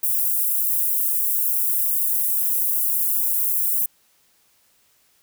white high-pass noise, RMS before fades -21 dBFS, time 0.03-3.86 s, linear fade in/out 5 ms, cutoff 11000 Hz, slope 24 dB/octave, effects white hiss -61 dBFS RMS until 5.22 s

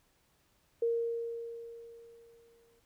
sine tone with exponential decay, 464.7 Hz, A#4, 5 cents flat, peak -26 dBFS, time 0.82-2.8 s, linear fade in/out 5 ms, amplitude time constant 430 ms, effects pink hiss -71 dBFS RMS until 2.85 s

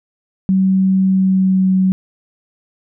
sine tone with pitch glide, 190 to 187.93 Hz, F#3 to F#3, +46 to +27 cents, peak -10 dBFS, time 0.49-1.92 s, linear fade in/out 0 ms, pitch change -19 cents, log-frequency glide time 1.06-1.74 s, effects none

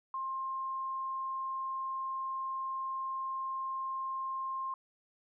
sine tone, 1060 Hz, C6, 22 cents sharp, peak -34 dBFS, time 0.14-4.74 s, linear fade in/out 2 ms, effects none

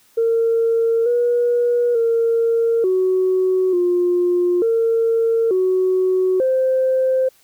sine tone with pitch steps, 457.9 / 481.1 / 460.3 / 372.7 / 354.3 / 456.2 / 372.1 / 521 Hz, A#4 / B4 / A#4 / F#4 / F4 / A#4 / F#4 / C5, -31 / -45 / -22 / +13 / +25 / -37 / +10 / -7 cents, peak -13 dBFS, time 0.17-7.29 s, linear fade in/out 10 ms, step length 890 ms, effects tanh soft clip ceiling -9 dBFS + white hiss -55 dBFS RMS until 7.43 s

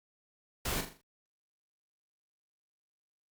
pink noise with echo, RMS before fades -34 dBFS, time 0.65-0.81 s, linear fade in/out 5 ms, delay 41 ms, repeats 5, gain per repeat -7 dB, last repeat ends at 1.015 s, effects Opus 48 kbps

